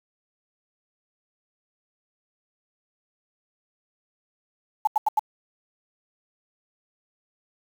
sine tone bursts, 857 Hz, A5, 46 cents flat, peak -16 dBFS, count 4, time 4.85-5.194 s, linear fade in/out 5 ms, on 23 ms, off 84 ms, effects 7-bit

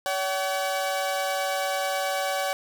sawtooth tone pair together, 568 / 760.4 Hz, C#5 / F#5, +42 / +47 cents, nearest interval perfect fourth, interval 505 cents, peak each -24 dBFS, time 0.06-2.53 s, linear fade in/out 0 ms, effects none

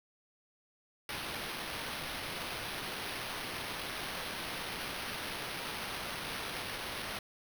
blue noise with sample-and-hold, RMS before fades -40 dBFS, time 1.09-7.19 s, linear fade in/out 2 ms, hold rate 7350 Hz, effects none

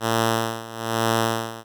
5% pulse tone with tremolo, 113.5 Hz, A#2, 46 cents flat, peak -7 dBFS, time 0-1.64 s, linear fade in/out 50 ms, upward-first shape sine, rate 1.1 Hz, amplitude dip 85%, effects none

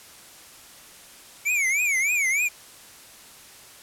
square tone with vibrato, 2262 Hz, C#7, 34 cents sharp, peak -21 dBFS, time 1.45-2.49 s, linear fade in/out 20 ms, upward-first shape triangle, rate 3.3 Hz, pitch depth 200 cents each way, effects white hiss -47 dBFS RMS until 3.82 s + low-pass 12000 Hz 12 dB/octave

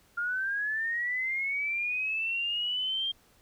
sine linear sweep, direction up, 1396.9 to 3206 Hz, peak -28 dBFS, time 0.17-3.12 s, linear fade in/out 10 ms, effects pink hiss -63 dBFS RMS until 3.41 s

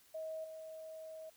sine tone with level steps, 636 Hz, D#5, 38 cents sharp, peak -40 / -46 dBFS, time 0.14-1.3 s, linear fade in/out 10 ms, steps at 0.44 s, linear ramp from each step 5 ms, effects white hiss -66 dBFS RMS until 1.36 s

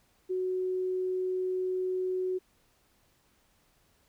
sine tone, 370 Hz, F#4, in tune, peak -28 dBFS, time 0.29-2.39 s, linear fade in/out 20 ms, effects pink hiss -68 dBFS RMS until 4.08 s

